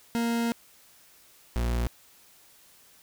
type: tone pair in turn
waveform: 40% pulse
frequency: 233.1 / 59.02 Hz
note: A#3 / A#1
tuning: 0 / +22 cents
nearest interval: 2 octaves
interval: 2378 cents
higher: first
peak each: -24 dBFS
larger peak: neither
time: 0.15-0.52 / 1.56-1.87 s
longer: first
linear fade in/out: 0 ms
effects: white hiss -57 dBFS RMS until 3.02 s